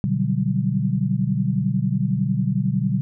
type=chord; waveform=sine; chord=G major seventh; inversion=first; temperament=equal; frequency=123.47 / 146.83 / 185 / 196 Hz; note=B2 / D3 / F#3 / G3; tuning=0 / 0 / 0 / 0 cents; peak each=-24 dBFS; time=0.04-3.01 s; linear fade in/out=0 ms; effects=none